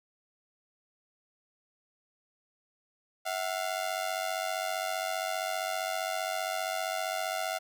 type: ring-modulated tone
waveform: sawtooth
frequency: 698.5 Hz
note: F5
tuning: in tune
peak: -24 dBFS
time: 3.25-7.59 s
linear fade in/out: 20 ms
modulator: 47.6 Hz
effects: none